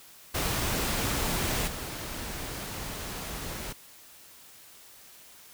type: noise with level steps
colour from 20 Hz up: pink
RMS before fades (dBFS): -29 / -37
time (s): 0.34-3.73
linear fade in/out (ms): 10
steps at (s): 1.67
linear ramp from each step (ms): 10
effects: white hiss -52 dBFS RMS until 5.53 s